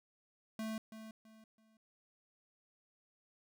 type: tone with echo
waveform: square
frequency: 220 Hz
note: A3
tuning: in tune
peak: -39 dBFS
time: 0.59-0.78 s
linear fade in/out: 2 ms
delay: 330 ms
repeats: 3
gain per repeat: -10 dB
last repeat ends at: 1.77 s
effects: none